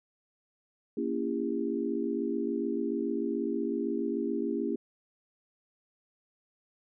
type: chord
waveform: sine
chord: A# diminished seventh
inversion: none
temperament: just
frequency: 233.1 / 279.7 / 335.6 / 402.8 Hz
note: A#3 / C#4 / E4 / G4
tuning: 0 / +16 / +31 / +47 cents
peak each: -34 dBFS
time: 0.97-4.76 s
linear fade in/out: 5 ms
effects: none